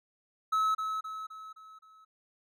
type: tone with echo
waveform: triangle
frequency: 1293 Hz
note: E6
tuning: 34 cents flat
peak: -23 dBFS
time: 0.52-0.75 s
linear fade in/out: 10 ms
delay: 260 ms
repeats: 5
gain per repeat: -6 dB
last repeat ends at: 2.05 s
effects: none